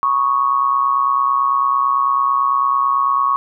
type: tone with amplitude modulation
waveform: sine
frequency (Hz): 1108.7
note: C#6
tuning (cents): 0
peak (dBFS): -10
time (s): 0.03-3.36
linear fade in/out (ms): 0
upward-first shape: sine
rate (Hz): 129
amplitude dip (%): 65
effects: none